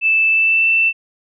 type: tone with pitch glide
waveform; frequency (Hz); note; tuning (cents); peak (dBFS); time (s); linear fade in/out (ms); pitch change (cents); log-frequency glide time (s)
sine; 2637 to 2669; E7 to E7; 0 to +21; -11; 0.01-0.93; 50; +21; 0.3-0.68
effects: none